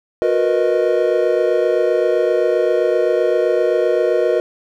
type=chord; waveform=triangle; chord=B major seventh; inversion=second; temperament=equal with one note detuned; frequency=362.8 / 466.2 / 493.9 / 622.3 Hz; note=F#4 / A#4 / B4 / D#5; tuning=-34 / 0 / 0 / 0 cents; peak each=-17 dBFS; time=0.22-4.4 s; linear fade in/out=0 ms; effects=none